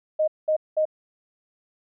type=tone bursts; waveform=sine; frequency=621 Hz; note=D#5; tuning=3 cents flat; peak=-18 dBFS; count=3; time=0.19-0.854 s; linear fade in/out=10 ms; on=88 ms; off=200 ms; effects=none